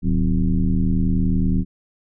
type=tone with frequency modulation; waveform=sine; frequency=103.83 Hz; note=G#2; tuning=in tune; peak=-15 dBFS; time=0.02-1.65 s; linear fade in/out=50 ms; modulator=79.4 Hz; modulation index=1.8; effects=none